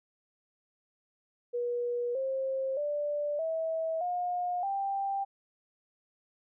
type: tone with pitch steps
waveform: sine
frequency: 482.5 / 532.3 / 587.2 / 647.8 / 714.6 / 788.4 Hz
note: B4 / C5 / D5 / E5 / F5 / G5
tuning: -40 / +30 / 0 / -30 / +40 / +10 cents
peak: -29 dBFS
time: 1.53-5.25 s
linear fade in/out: 20 ms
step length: 620 ms
effects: none